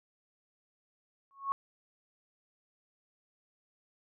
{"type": "tone with exponential growth", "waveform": "sine", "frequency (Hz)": 1100, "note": "C#6", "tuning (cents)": -14, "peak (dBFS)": -25, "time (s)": [1.31, 1.52], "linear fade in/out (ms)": 0, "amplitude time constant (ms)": 44, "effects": []}